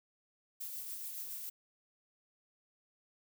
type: noise with tremolo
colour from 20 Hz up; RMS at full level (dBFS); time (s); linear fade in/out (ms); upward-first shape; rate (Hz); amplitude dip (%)
violet; -42; 0.6-1.5; 10; sine; 7.1; 30
effects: none